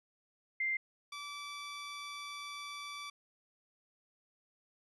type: tone pair in turn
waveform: sine / 15% pulse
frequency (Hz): 2093 / 1158.2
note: C7 / D6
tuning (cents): 0 / -24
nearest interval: minor seventh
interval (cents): 1024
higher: first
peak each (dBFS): -31 / -36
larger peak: first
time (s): 0.6-0.77 / 1.12-3.1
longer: second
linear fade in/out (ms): 5
effects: resampled to 22050 Hz